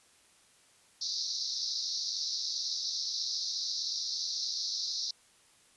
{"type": "band-pass noise", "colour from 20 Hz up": "white", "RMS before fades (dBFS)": -35, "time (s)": [1.01, 5.11], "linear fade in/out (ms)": 5, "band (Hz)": [3900, 5800], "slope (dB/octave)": 96, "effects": ["white hiss -63 dBFS RMS until 5.76 s", "resampled to 24000 Hz"]}